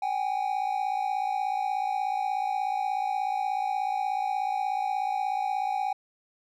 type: tone pair together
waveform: triangle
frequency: 763.4 / 820 Hz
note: G5 / G#5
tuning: -46 / -22 cents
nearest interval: minor second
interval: 124 cents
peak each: -27 dBFS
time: 0.02-5.93 s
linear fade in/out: 5 ms
effects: none